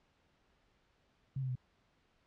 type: tone with pitch steps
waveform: sine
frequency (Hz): 134.5 / 130.29 / 126.22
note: C3 / C3 / B2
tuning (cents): +48 / -7 / +38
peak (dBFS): -34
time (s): 1.36-1.555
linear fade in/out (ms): 5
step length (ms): 65
effects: pink hiss -73 dBFS RMS until 2.26 s + low-pass 4000 Hz 12 dB/octave